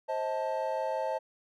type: chord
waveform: triangle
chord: A diminished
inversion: first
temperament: just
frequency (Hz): 528 / 633.6 / 880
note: C5 / Eb5 / A5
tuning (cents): +16 / +31 / 0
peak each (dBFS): -32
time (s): 0.08-1.19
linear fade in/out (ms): 20
effects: none